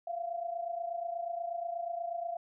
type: tone pair together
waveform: sine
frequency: 682 / 710.3 Hz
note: F5 / F5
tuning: -41 / +29 cents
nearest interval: minor second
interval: 70 cents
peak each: -35 / -40 dBFS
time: 0.07-2.37 s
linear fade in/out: 5 ms
effects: none